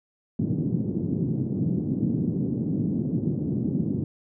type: band-pass noise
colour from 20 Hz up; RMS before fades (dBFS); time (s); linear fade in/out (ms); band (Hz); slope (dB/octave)
pink; -26; 0.39-4.04; 2; 130 to 300; 24
effects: none